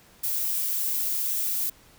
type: noise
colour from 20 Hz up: violet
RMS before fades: -27 dBFS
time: 0.23-1.7 s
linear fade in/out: 10 ms
effects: pink hiss -55 dBFS RMS until 1.98 s